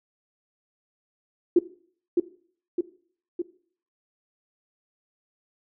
sine tone with echo, 350 Hz, F4, 4 cents sharp, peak -12 dBFS, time 1.56-1.59 s, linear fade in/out 5 ms, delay 610 ms, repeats 3, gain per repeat -4 dB, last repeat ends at 3.42 s, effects noise-tail reverb RT60 0.5 s tail -17 dB re dry

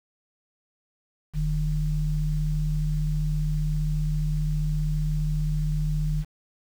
sine tone pair together, 40.39 / 152.5 Hz, E1 / D#3, -35 / -34 cents, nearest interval octave + major seventh, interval 2301 cents, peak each -25 dBFS, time 1.33-6.25 s, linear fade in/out 50 ms, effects 8-bit

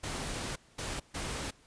pink noise bursts at uneven times, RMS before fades -37 dBFS, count 3, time 0.03-0.56 / 0.78-1 / 1.14-1.51 s, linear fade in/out 10 ms, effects pink hiss -62 dBFS RMS until 1.66 s + resampled to 22050 Hz

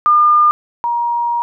sine tone pair in turn, 1207 / 947 Hz, D6 / A#5, +47 / +27 cents, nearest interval major third, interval 420 cents, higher first, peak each -7 / -14 dBFS, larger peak first, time 0.06-0.51 / 0.84-1.42 s, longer second, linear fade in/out 0 ms, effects none

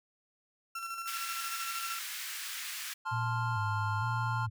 35% pulse tone with tremolo, 1354 Hz, E6, 46 cents sharp, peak -34 dBFS, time 0.75-1.99 s, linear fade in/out 5 ms, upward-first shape square, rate 13 Hz, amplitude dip 40%
pink high-pass noise, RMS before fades -40 dBFS, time 1.07-2.94 s, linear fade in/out 10 ms, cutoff 1500 Hz, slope 24 dB/octave
triangle chord, F major, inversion first, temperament equal, 880 / 1046.5 / 1396.9 Hz, A5 / C6 / F6, 0 / 0 / 0 cents, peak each -35 dBFS, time 3.05-4.47 s, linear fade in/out 20 ms
sine tone with vibrato, 110 Hz, A2, in tune, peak -32 dBFS, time 3.11-4.5 s, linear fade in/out 20 ms, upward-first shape square, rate 1.1 Hz, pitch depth 86 cents each way
effects none

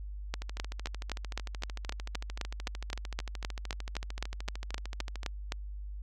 two click trains, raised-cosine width 0.2 ms, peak -23 / -16 dBFS, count 65 / 21, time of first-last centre 0.42-5.232 / 0.34-5.521 s, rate 13.3 / 3.86 Hz, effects added 50 Hz sine -38 dBFS peak until 6.02 s

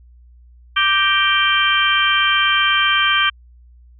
harmonic tone with a mistuned harmonic, 392 Hz, G4, in tune, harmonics 3 / 4 / 5 / 6 / 7 / 8, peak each -19 / -18 / -27 / -20 / -28 / -18 dBFS, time 0.76-3.3 s, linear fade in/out 10 ms, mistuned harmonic 5, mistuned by -68 cents, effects added 60 Hz sine -43 dBFS peak until 3.99 s

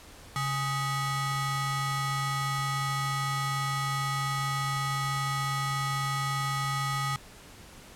35% pulse ring-modulated tone, 694 Hz, F5, 11 cents flat, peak -23 dBFS, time 0.36-7.16 s, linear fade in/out 0 ms, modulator 557 Hz, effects pink hiss -50 dBFS RMS until 7.95 s + low-pass 12000 Hz 12 dB/octave

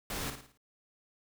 pink noise with echo, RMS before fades -37 dBFS, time 0.1-0.3 s, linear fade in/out 2 ms, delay 55 ms, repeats 5, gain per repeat -7 dB, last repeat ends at 0.575 s, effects none

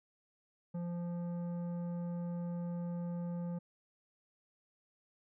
triangle tone with tanh clipping, 173.4 Hz, F3, 12 cents flat, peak -38 dBFS, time 0.74-3.59 s, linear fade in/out 10 ms, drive 15 dB, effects none

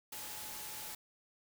sine tone in noise, 853 Hz, G#5, 46 cents sharp, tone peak -55 dBFS, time 0.12-0.95 s, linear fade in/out 5 ms, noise white, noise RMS -45 dBFS, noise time 0.12-0.95 s, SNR -13 dB, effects none

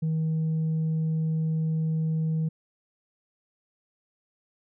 sine tone with tanh clipping, 159.2 Hz, D#3, 40 cents sharp, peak -24 dBFS, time 0.02-2.49 s, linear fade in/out 10 ms, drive 1 dB, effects none

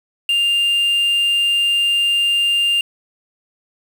triangle tone with quantisation, 2800 Hz, F7, 4 cents sharp, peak -12 dBFS, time 0.29-2.81 s, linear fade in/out 2 ms, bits 6, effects none

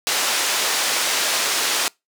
white band-pass noise, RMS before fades -21 dBFS, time 0.07-1.88 s, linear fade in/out 0 ms, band 400 to 6900 Hz, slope 12 dB/octave, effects noise-tail reverb RT60 0.2 s tail -25 dB re dry

